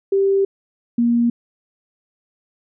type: tone pair in turn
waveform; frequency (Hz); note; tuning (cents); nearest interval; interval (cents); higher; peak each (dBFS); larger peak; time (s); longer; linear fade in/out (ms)
sine; 392 / 236.4; G4 / A#3; 0 / +24; major sixth; 876; first; -13; neither; 0.12-0.45 / 0.98-1.3; first; 5
effects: none